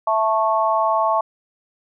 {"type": "chord", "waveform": "sine", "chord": "A major", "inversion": "second", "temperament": "just", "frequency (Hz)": [660, 880, 1100], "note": ["E5", "A5", "C#6"], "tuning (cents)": [2, 0, -14], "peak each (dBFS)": -20, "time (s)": [0.07, 1.21], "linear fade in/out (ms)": 5, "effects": []}